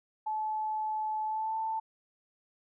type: tone with pitch glide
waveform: sine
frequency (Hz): 864 to 885.7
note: A5 to A5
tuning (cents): -32 to +11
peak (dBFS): -30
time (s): 0.26-1.8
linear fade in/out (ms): 10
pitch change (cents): +43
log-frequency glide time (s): 1.25-1.56
effects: none